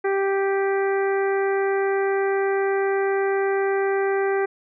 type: harmonic tone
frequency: 392 Hz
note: G4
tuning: in tune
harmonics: 1 / 2 / 3 / 4 / 5 / 6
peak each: -20 / -28 / -34 / -31 / -33 / -41 dBFS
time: 0.04-4.46 s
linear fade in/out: 10 ms
effects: none